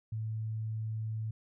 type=tone; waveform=sine; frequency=110 Hz; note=A2; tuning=in tune; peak=-33 dBFS; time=0.12-1.31 s; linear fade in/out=5 ms; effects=none